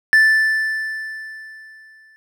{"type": "tone with exponential decay", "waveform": "triangle", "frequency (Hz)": 1760, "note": "A6", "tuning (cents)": 0, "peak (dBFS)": -6, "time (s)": [0.13, 2.16], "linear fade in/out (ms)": 0, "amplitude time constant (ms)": 440, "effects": []}